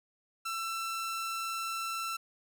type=tone; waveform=sawtooth; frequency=1339 Hz; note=E6; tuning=27 cents sharp; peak=-30 dBFS; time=0.45-2.17 s; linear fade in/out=10 ms; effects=none